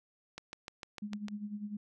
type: click train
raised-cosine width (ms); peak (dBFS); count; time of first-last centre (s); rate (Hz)
0.2; -25; 7; 0.38-1.284; 6.64
type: tone with tremolo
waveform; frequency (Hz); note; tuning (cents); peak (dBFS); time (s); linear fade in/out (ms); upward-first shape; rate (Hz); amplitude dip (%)
sine; 207.7; G#3; 0; -35; 1.02-1.77; 5; sine; 10; 70
effects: none